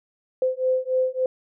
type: beating tone pair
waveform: sine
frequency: 513 / 516.5 Hz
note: C5 / C5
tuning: -34 / -22 cents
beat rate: 3.5 Hz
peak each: -23 dBFS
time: 0.42-1.26 s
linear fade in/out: 2 ms
effects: none